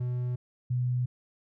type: tone pair in turn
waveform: triangle / sine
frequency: 123.8 / 124.44 Hz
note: B2 / B2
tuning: +5 / +14 cents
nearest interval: unison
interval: 9 cents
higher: second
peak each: -26 / -25 dBFS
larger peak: second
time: 0-0.36 / 0.7-1.06 s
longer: neither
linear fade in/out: 10 ms
effects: none